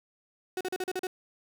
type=tone bursts; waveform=35% pulse; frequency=370 Hz; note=F#4; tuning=in tune; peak=-28 dBFS; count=7; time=0.57-1.07 s; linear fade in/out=2 ms; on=38 ms; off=39 ms; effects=none